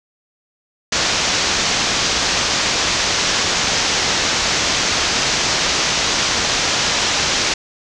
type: low-pass noise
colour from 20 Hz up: white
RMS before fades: -18 dBFS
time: 0.92-7.54 s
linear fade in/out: 5 ms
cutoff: 6600 Hz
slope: 48 dB/octave
effects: none